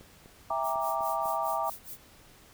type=click train; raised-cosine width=2 ms; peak=-37 dBFS; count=6; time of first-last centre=0.01-1.257 s; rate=4.01 Hz
type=chord; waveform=sine; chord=E half-diminished seventh; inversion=none; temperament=equal with one note detuned; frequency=659.3 / 800 / 932.3 / 1174.7 Hz; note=E5 / G5 / Bb5 / D6; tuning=0 / +35 / 0 / 0 cents; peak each=-33 dBFS; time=0.5-1.7 s; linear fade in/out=5 ms
type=noise with tremolo; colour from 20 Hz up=violet; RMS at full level=-41 dBFS; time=0.62-1.98 s; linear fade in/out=50 ms; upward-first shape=sine; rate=4.8 Hz; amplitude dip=100%
effects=pink hiss -56 dBFS RMS until 2.53 s